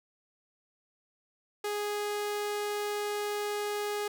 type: tone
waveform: sawtooth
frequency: 414.5 Hz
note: G#4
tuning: 3 cents flat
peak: -27 dBFS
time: 1.64-4.08 s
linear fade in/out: 5 ms
effects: none